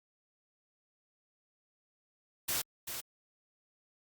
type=noise with echo; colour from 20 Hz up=white; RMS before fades=-33 dBFS; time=2.48-2.62 s; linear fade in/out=10 ms; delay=390 ms; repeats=1; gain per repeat=-7 dB; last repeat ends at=3.01 s; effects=Opus 48 kbps